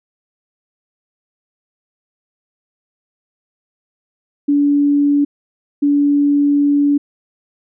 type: tone pair in turn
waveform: sine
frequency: 287.3 / 287.3 Hz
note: D4 / D4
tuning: -38 / -38 cents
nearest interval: unison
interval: 0 cents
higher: neither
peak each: -10 dBFS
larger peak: neither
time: 4.48-5.25 / 5.82-6.98 s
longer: second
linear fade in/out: 10 ms
effects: none